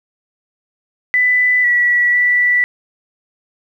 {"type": "tone with pitch steps", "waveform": "sine", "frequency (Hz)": [1993, 1944, 1964], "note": ["B6", "B6", "B6"], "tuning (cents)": [15, -28, -10], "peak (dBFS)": -10, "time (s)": [1.14, 2.64], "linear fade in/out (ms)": 0, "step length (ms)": 500, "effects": ["8-bit"]}